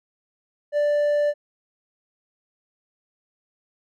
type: tone with hard clipping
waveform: sine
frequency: 587.3 Hz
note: D5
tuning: in tune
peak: -19 dBFS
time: 0.72-1.34 s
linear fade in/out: 50 ms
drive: 3 dB
effects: none